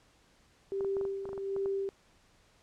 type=tone with tremolo; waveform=sine; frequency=392 Hz; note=G4; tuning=in tune; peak=-29 dBFS; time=0.72-1.89 s; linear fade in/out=0 ms; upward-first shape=sine; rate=1.3 Hz; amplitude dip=60%
type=clicks; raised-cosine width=1 ms; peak=-30 dBFS; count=11; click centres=0.808 / 0.847 / 0.968 / 1.012 / 1.052 / 1.255 / 1.291 / 1.331 / 1.378 / 1.564 / 1.659 s
effects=pink hiss -65 dBFS RMS until 2.62 s + low-pass 8000 Hz 12 dB/octave